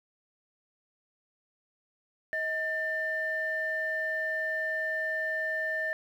sine tone pair together, 632.9 / 1790 Hz, D#5 / A6, +29 / +29 cents, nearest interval octave + tritone, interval 1800 cents, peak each -34 / -29 dBFS, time 2.33-5.93 s, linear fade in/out 0 ms, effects tanh soft clip ceiling -21 dBFS + 10-bit

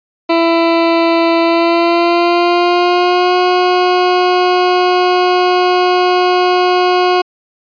20% pulse tone with pitch glide, 333.6 to 361.7 Hz, E4 to F#4, +21 to -39 cents, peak -4 dBFS, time 0.29-7.22 s, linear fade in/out 10 ms, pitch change +140 cents, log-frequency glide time 1.41-3.36 s, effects resampled to 11025 Hz

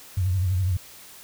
sine tone with vibrato, 92.5 Hz, F#2, in tune, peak -20 dBFS, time 0.17-0.77 s, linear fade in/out 5 ms, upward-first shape triangle, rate 12 Hz, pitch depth 120 cents each way, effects white hiss -46 dBFS RMS until 1.23 s

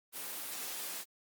white high-pass noise, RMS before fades -41 dBFS, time 0.12-1.05 s, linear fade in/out 50 ms, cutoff 230 Hz, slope 12 dB/octave, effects Opus 24 kbps

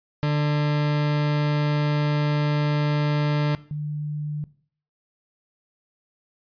40% pulse / sine tone pair in turn, 148.3 / 149.33 Hz, D3 / D3, +17 / +29 cents, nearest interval unison, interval 12 cents, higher second, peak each -19 / -26 dBFS, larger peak first, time 0.23-3.55 / 3.71-4.44 s, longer first, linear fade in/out 0 ms, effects noise-tail reverb RT60 0.5 s tail -18 dB re dry + resampled to 11025 Hz

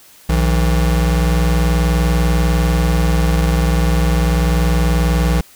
square tone pair together, 60.77 / 162 Hz, B1 / E3, -27 / -30 cents, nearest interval octave + perfect fourth, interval 1697 cents, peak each -14 / -18 dBFS, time 0.29-5.41 s, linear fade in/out 5 ms, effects white hiss -45 dBFS RMS until 5.55 s

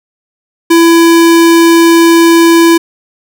square tone, 334.1 Hz, E4, 23 cents sharp, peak -3 dBFS, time 0.7-2.78 s, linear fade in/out 10 ms, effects none

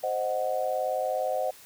sine chord, C diminished, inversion none, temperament equal, 523.3 / 622.3 / 740 Hz, C5 / Eb5 / Gb5, 0 / 0 / 0 cents, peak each -30 dBFS, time 0.03-1.51 s, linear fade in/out 10 ms, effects white hiss -51 dBFS RMS until 1.65 s

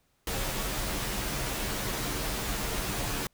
pink noise with comb filter, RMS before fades -32 dBFS, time 0.27-3.27 s, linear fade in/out 2 ms, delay 12 ms, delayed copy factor -0.7, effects pink hiss -71 dBFS RMS until 3.33 s

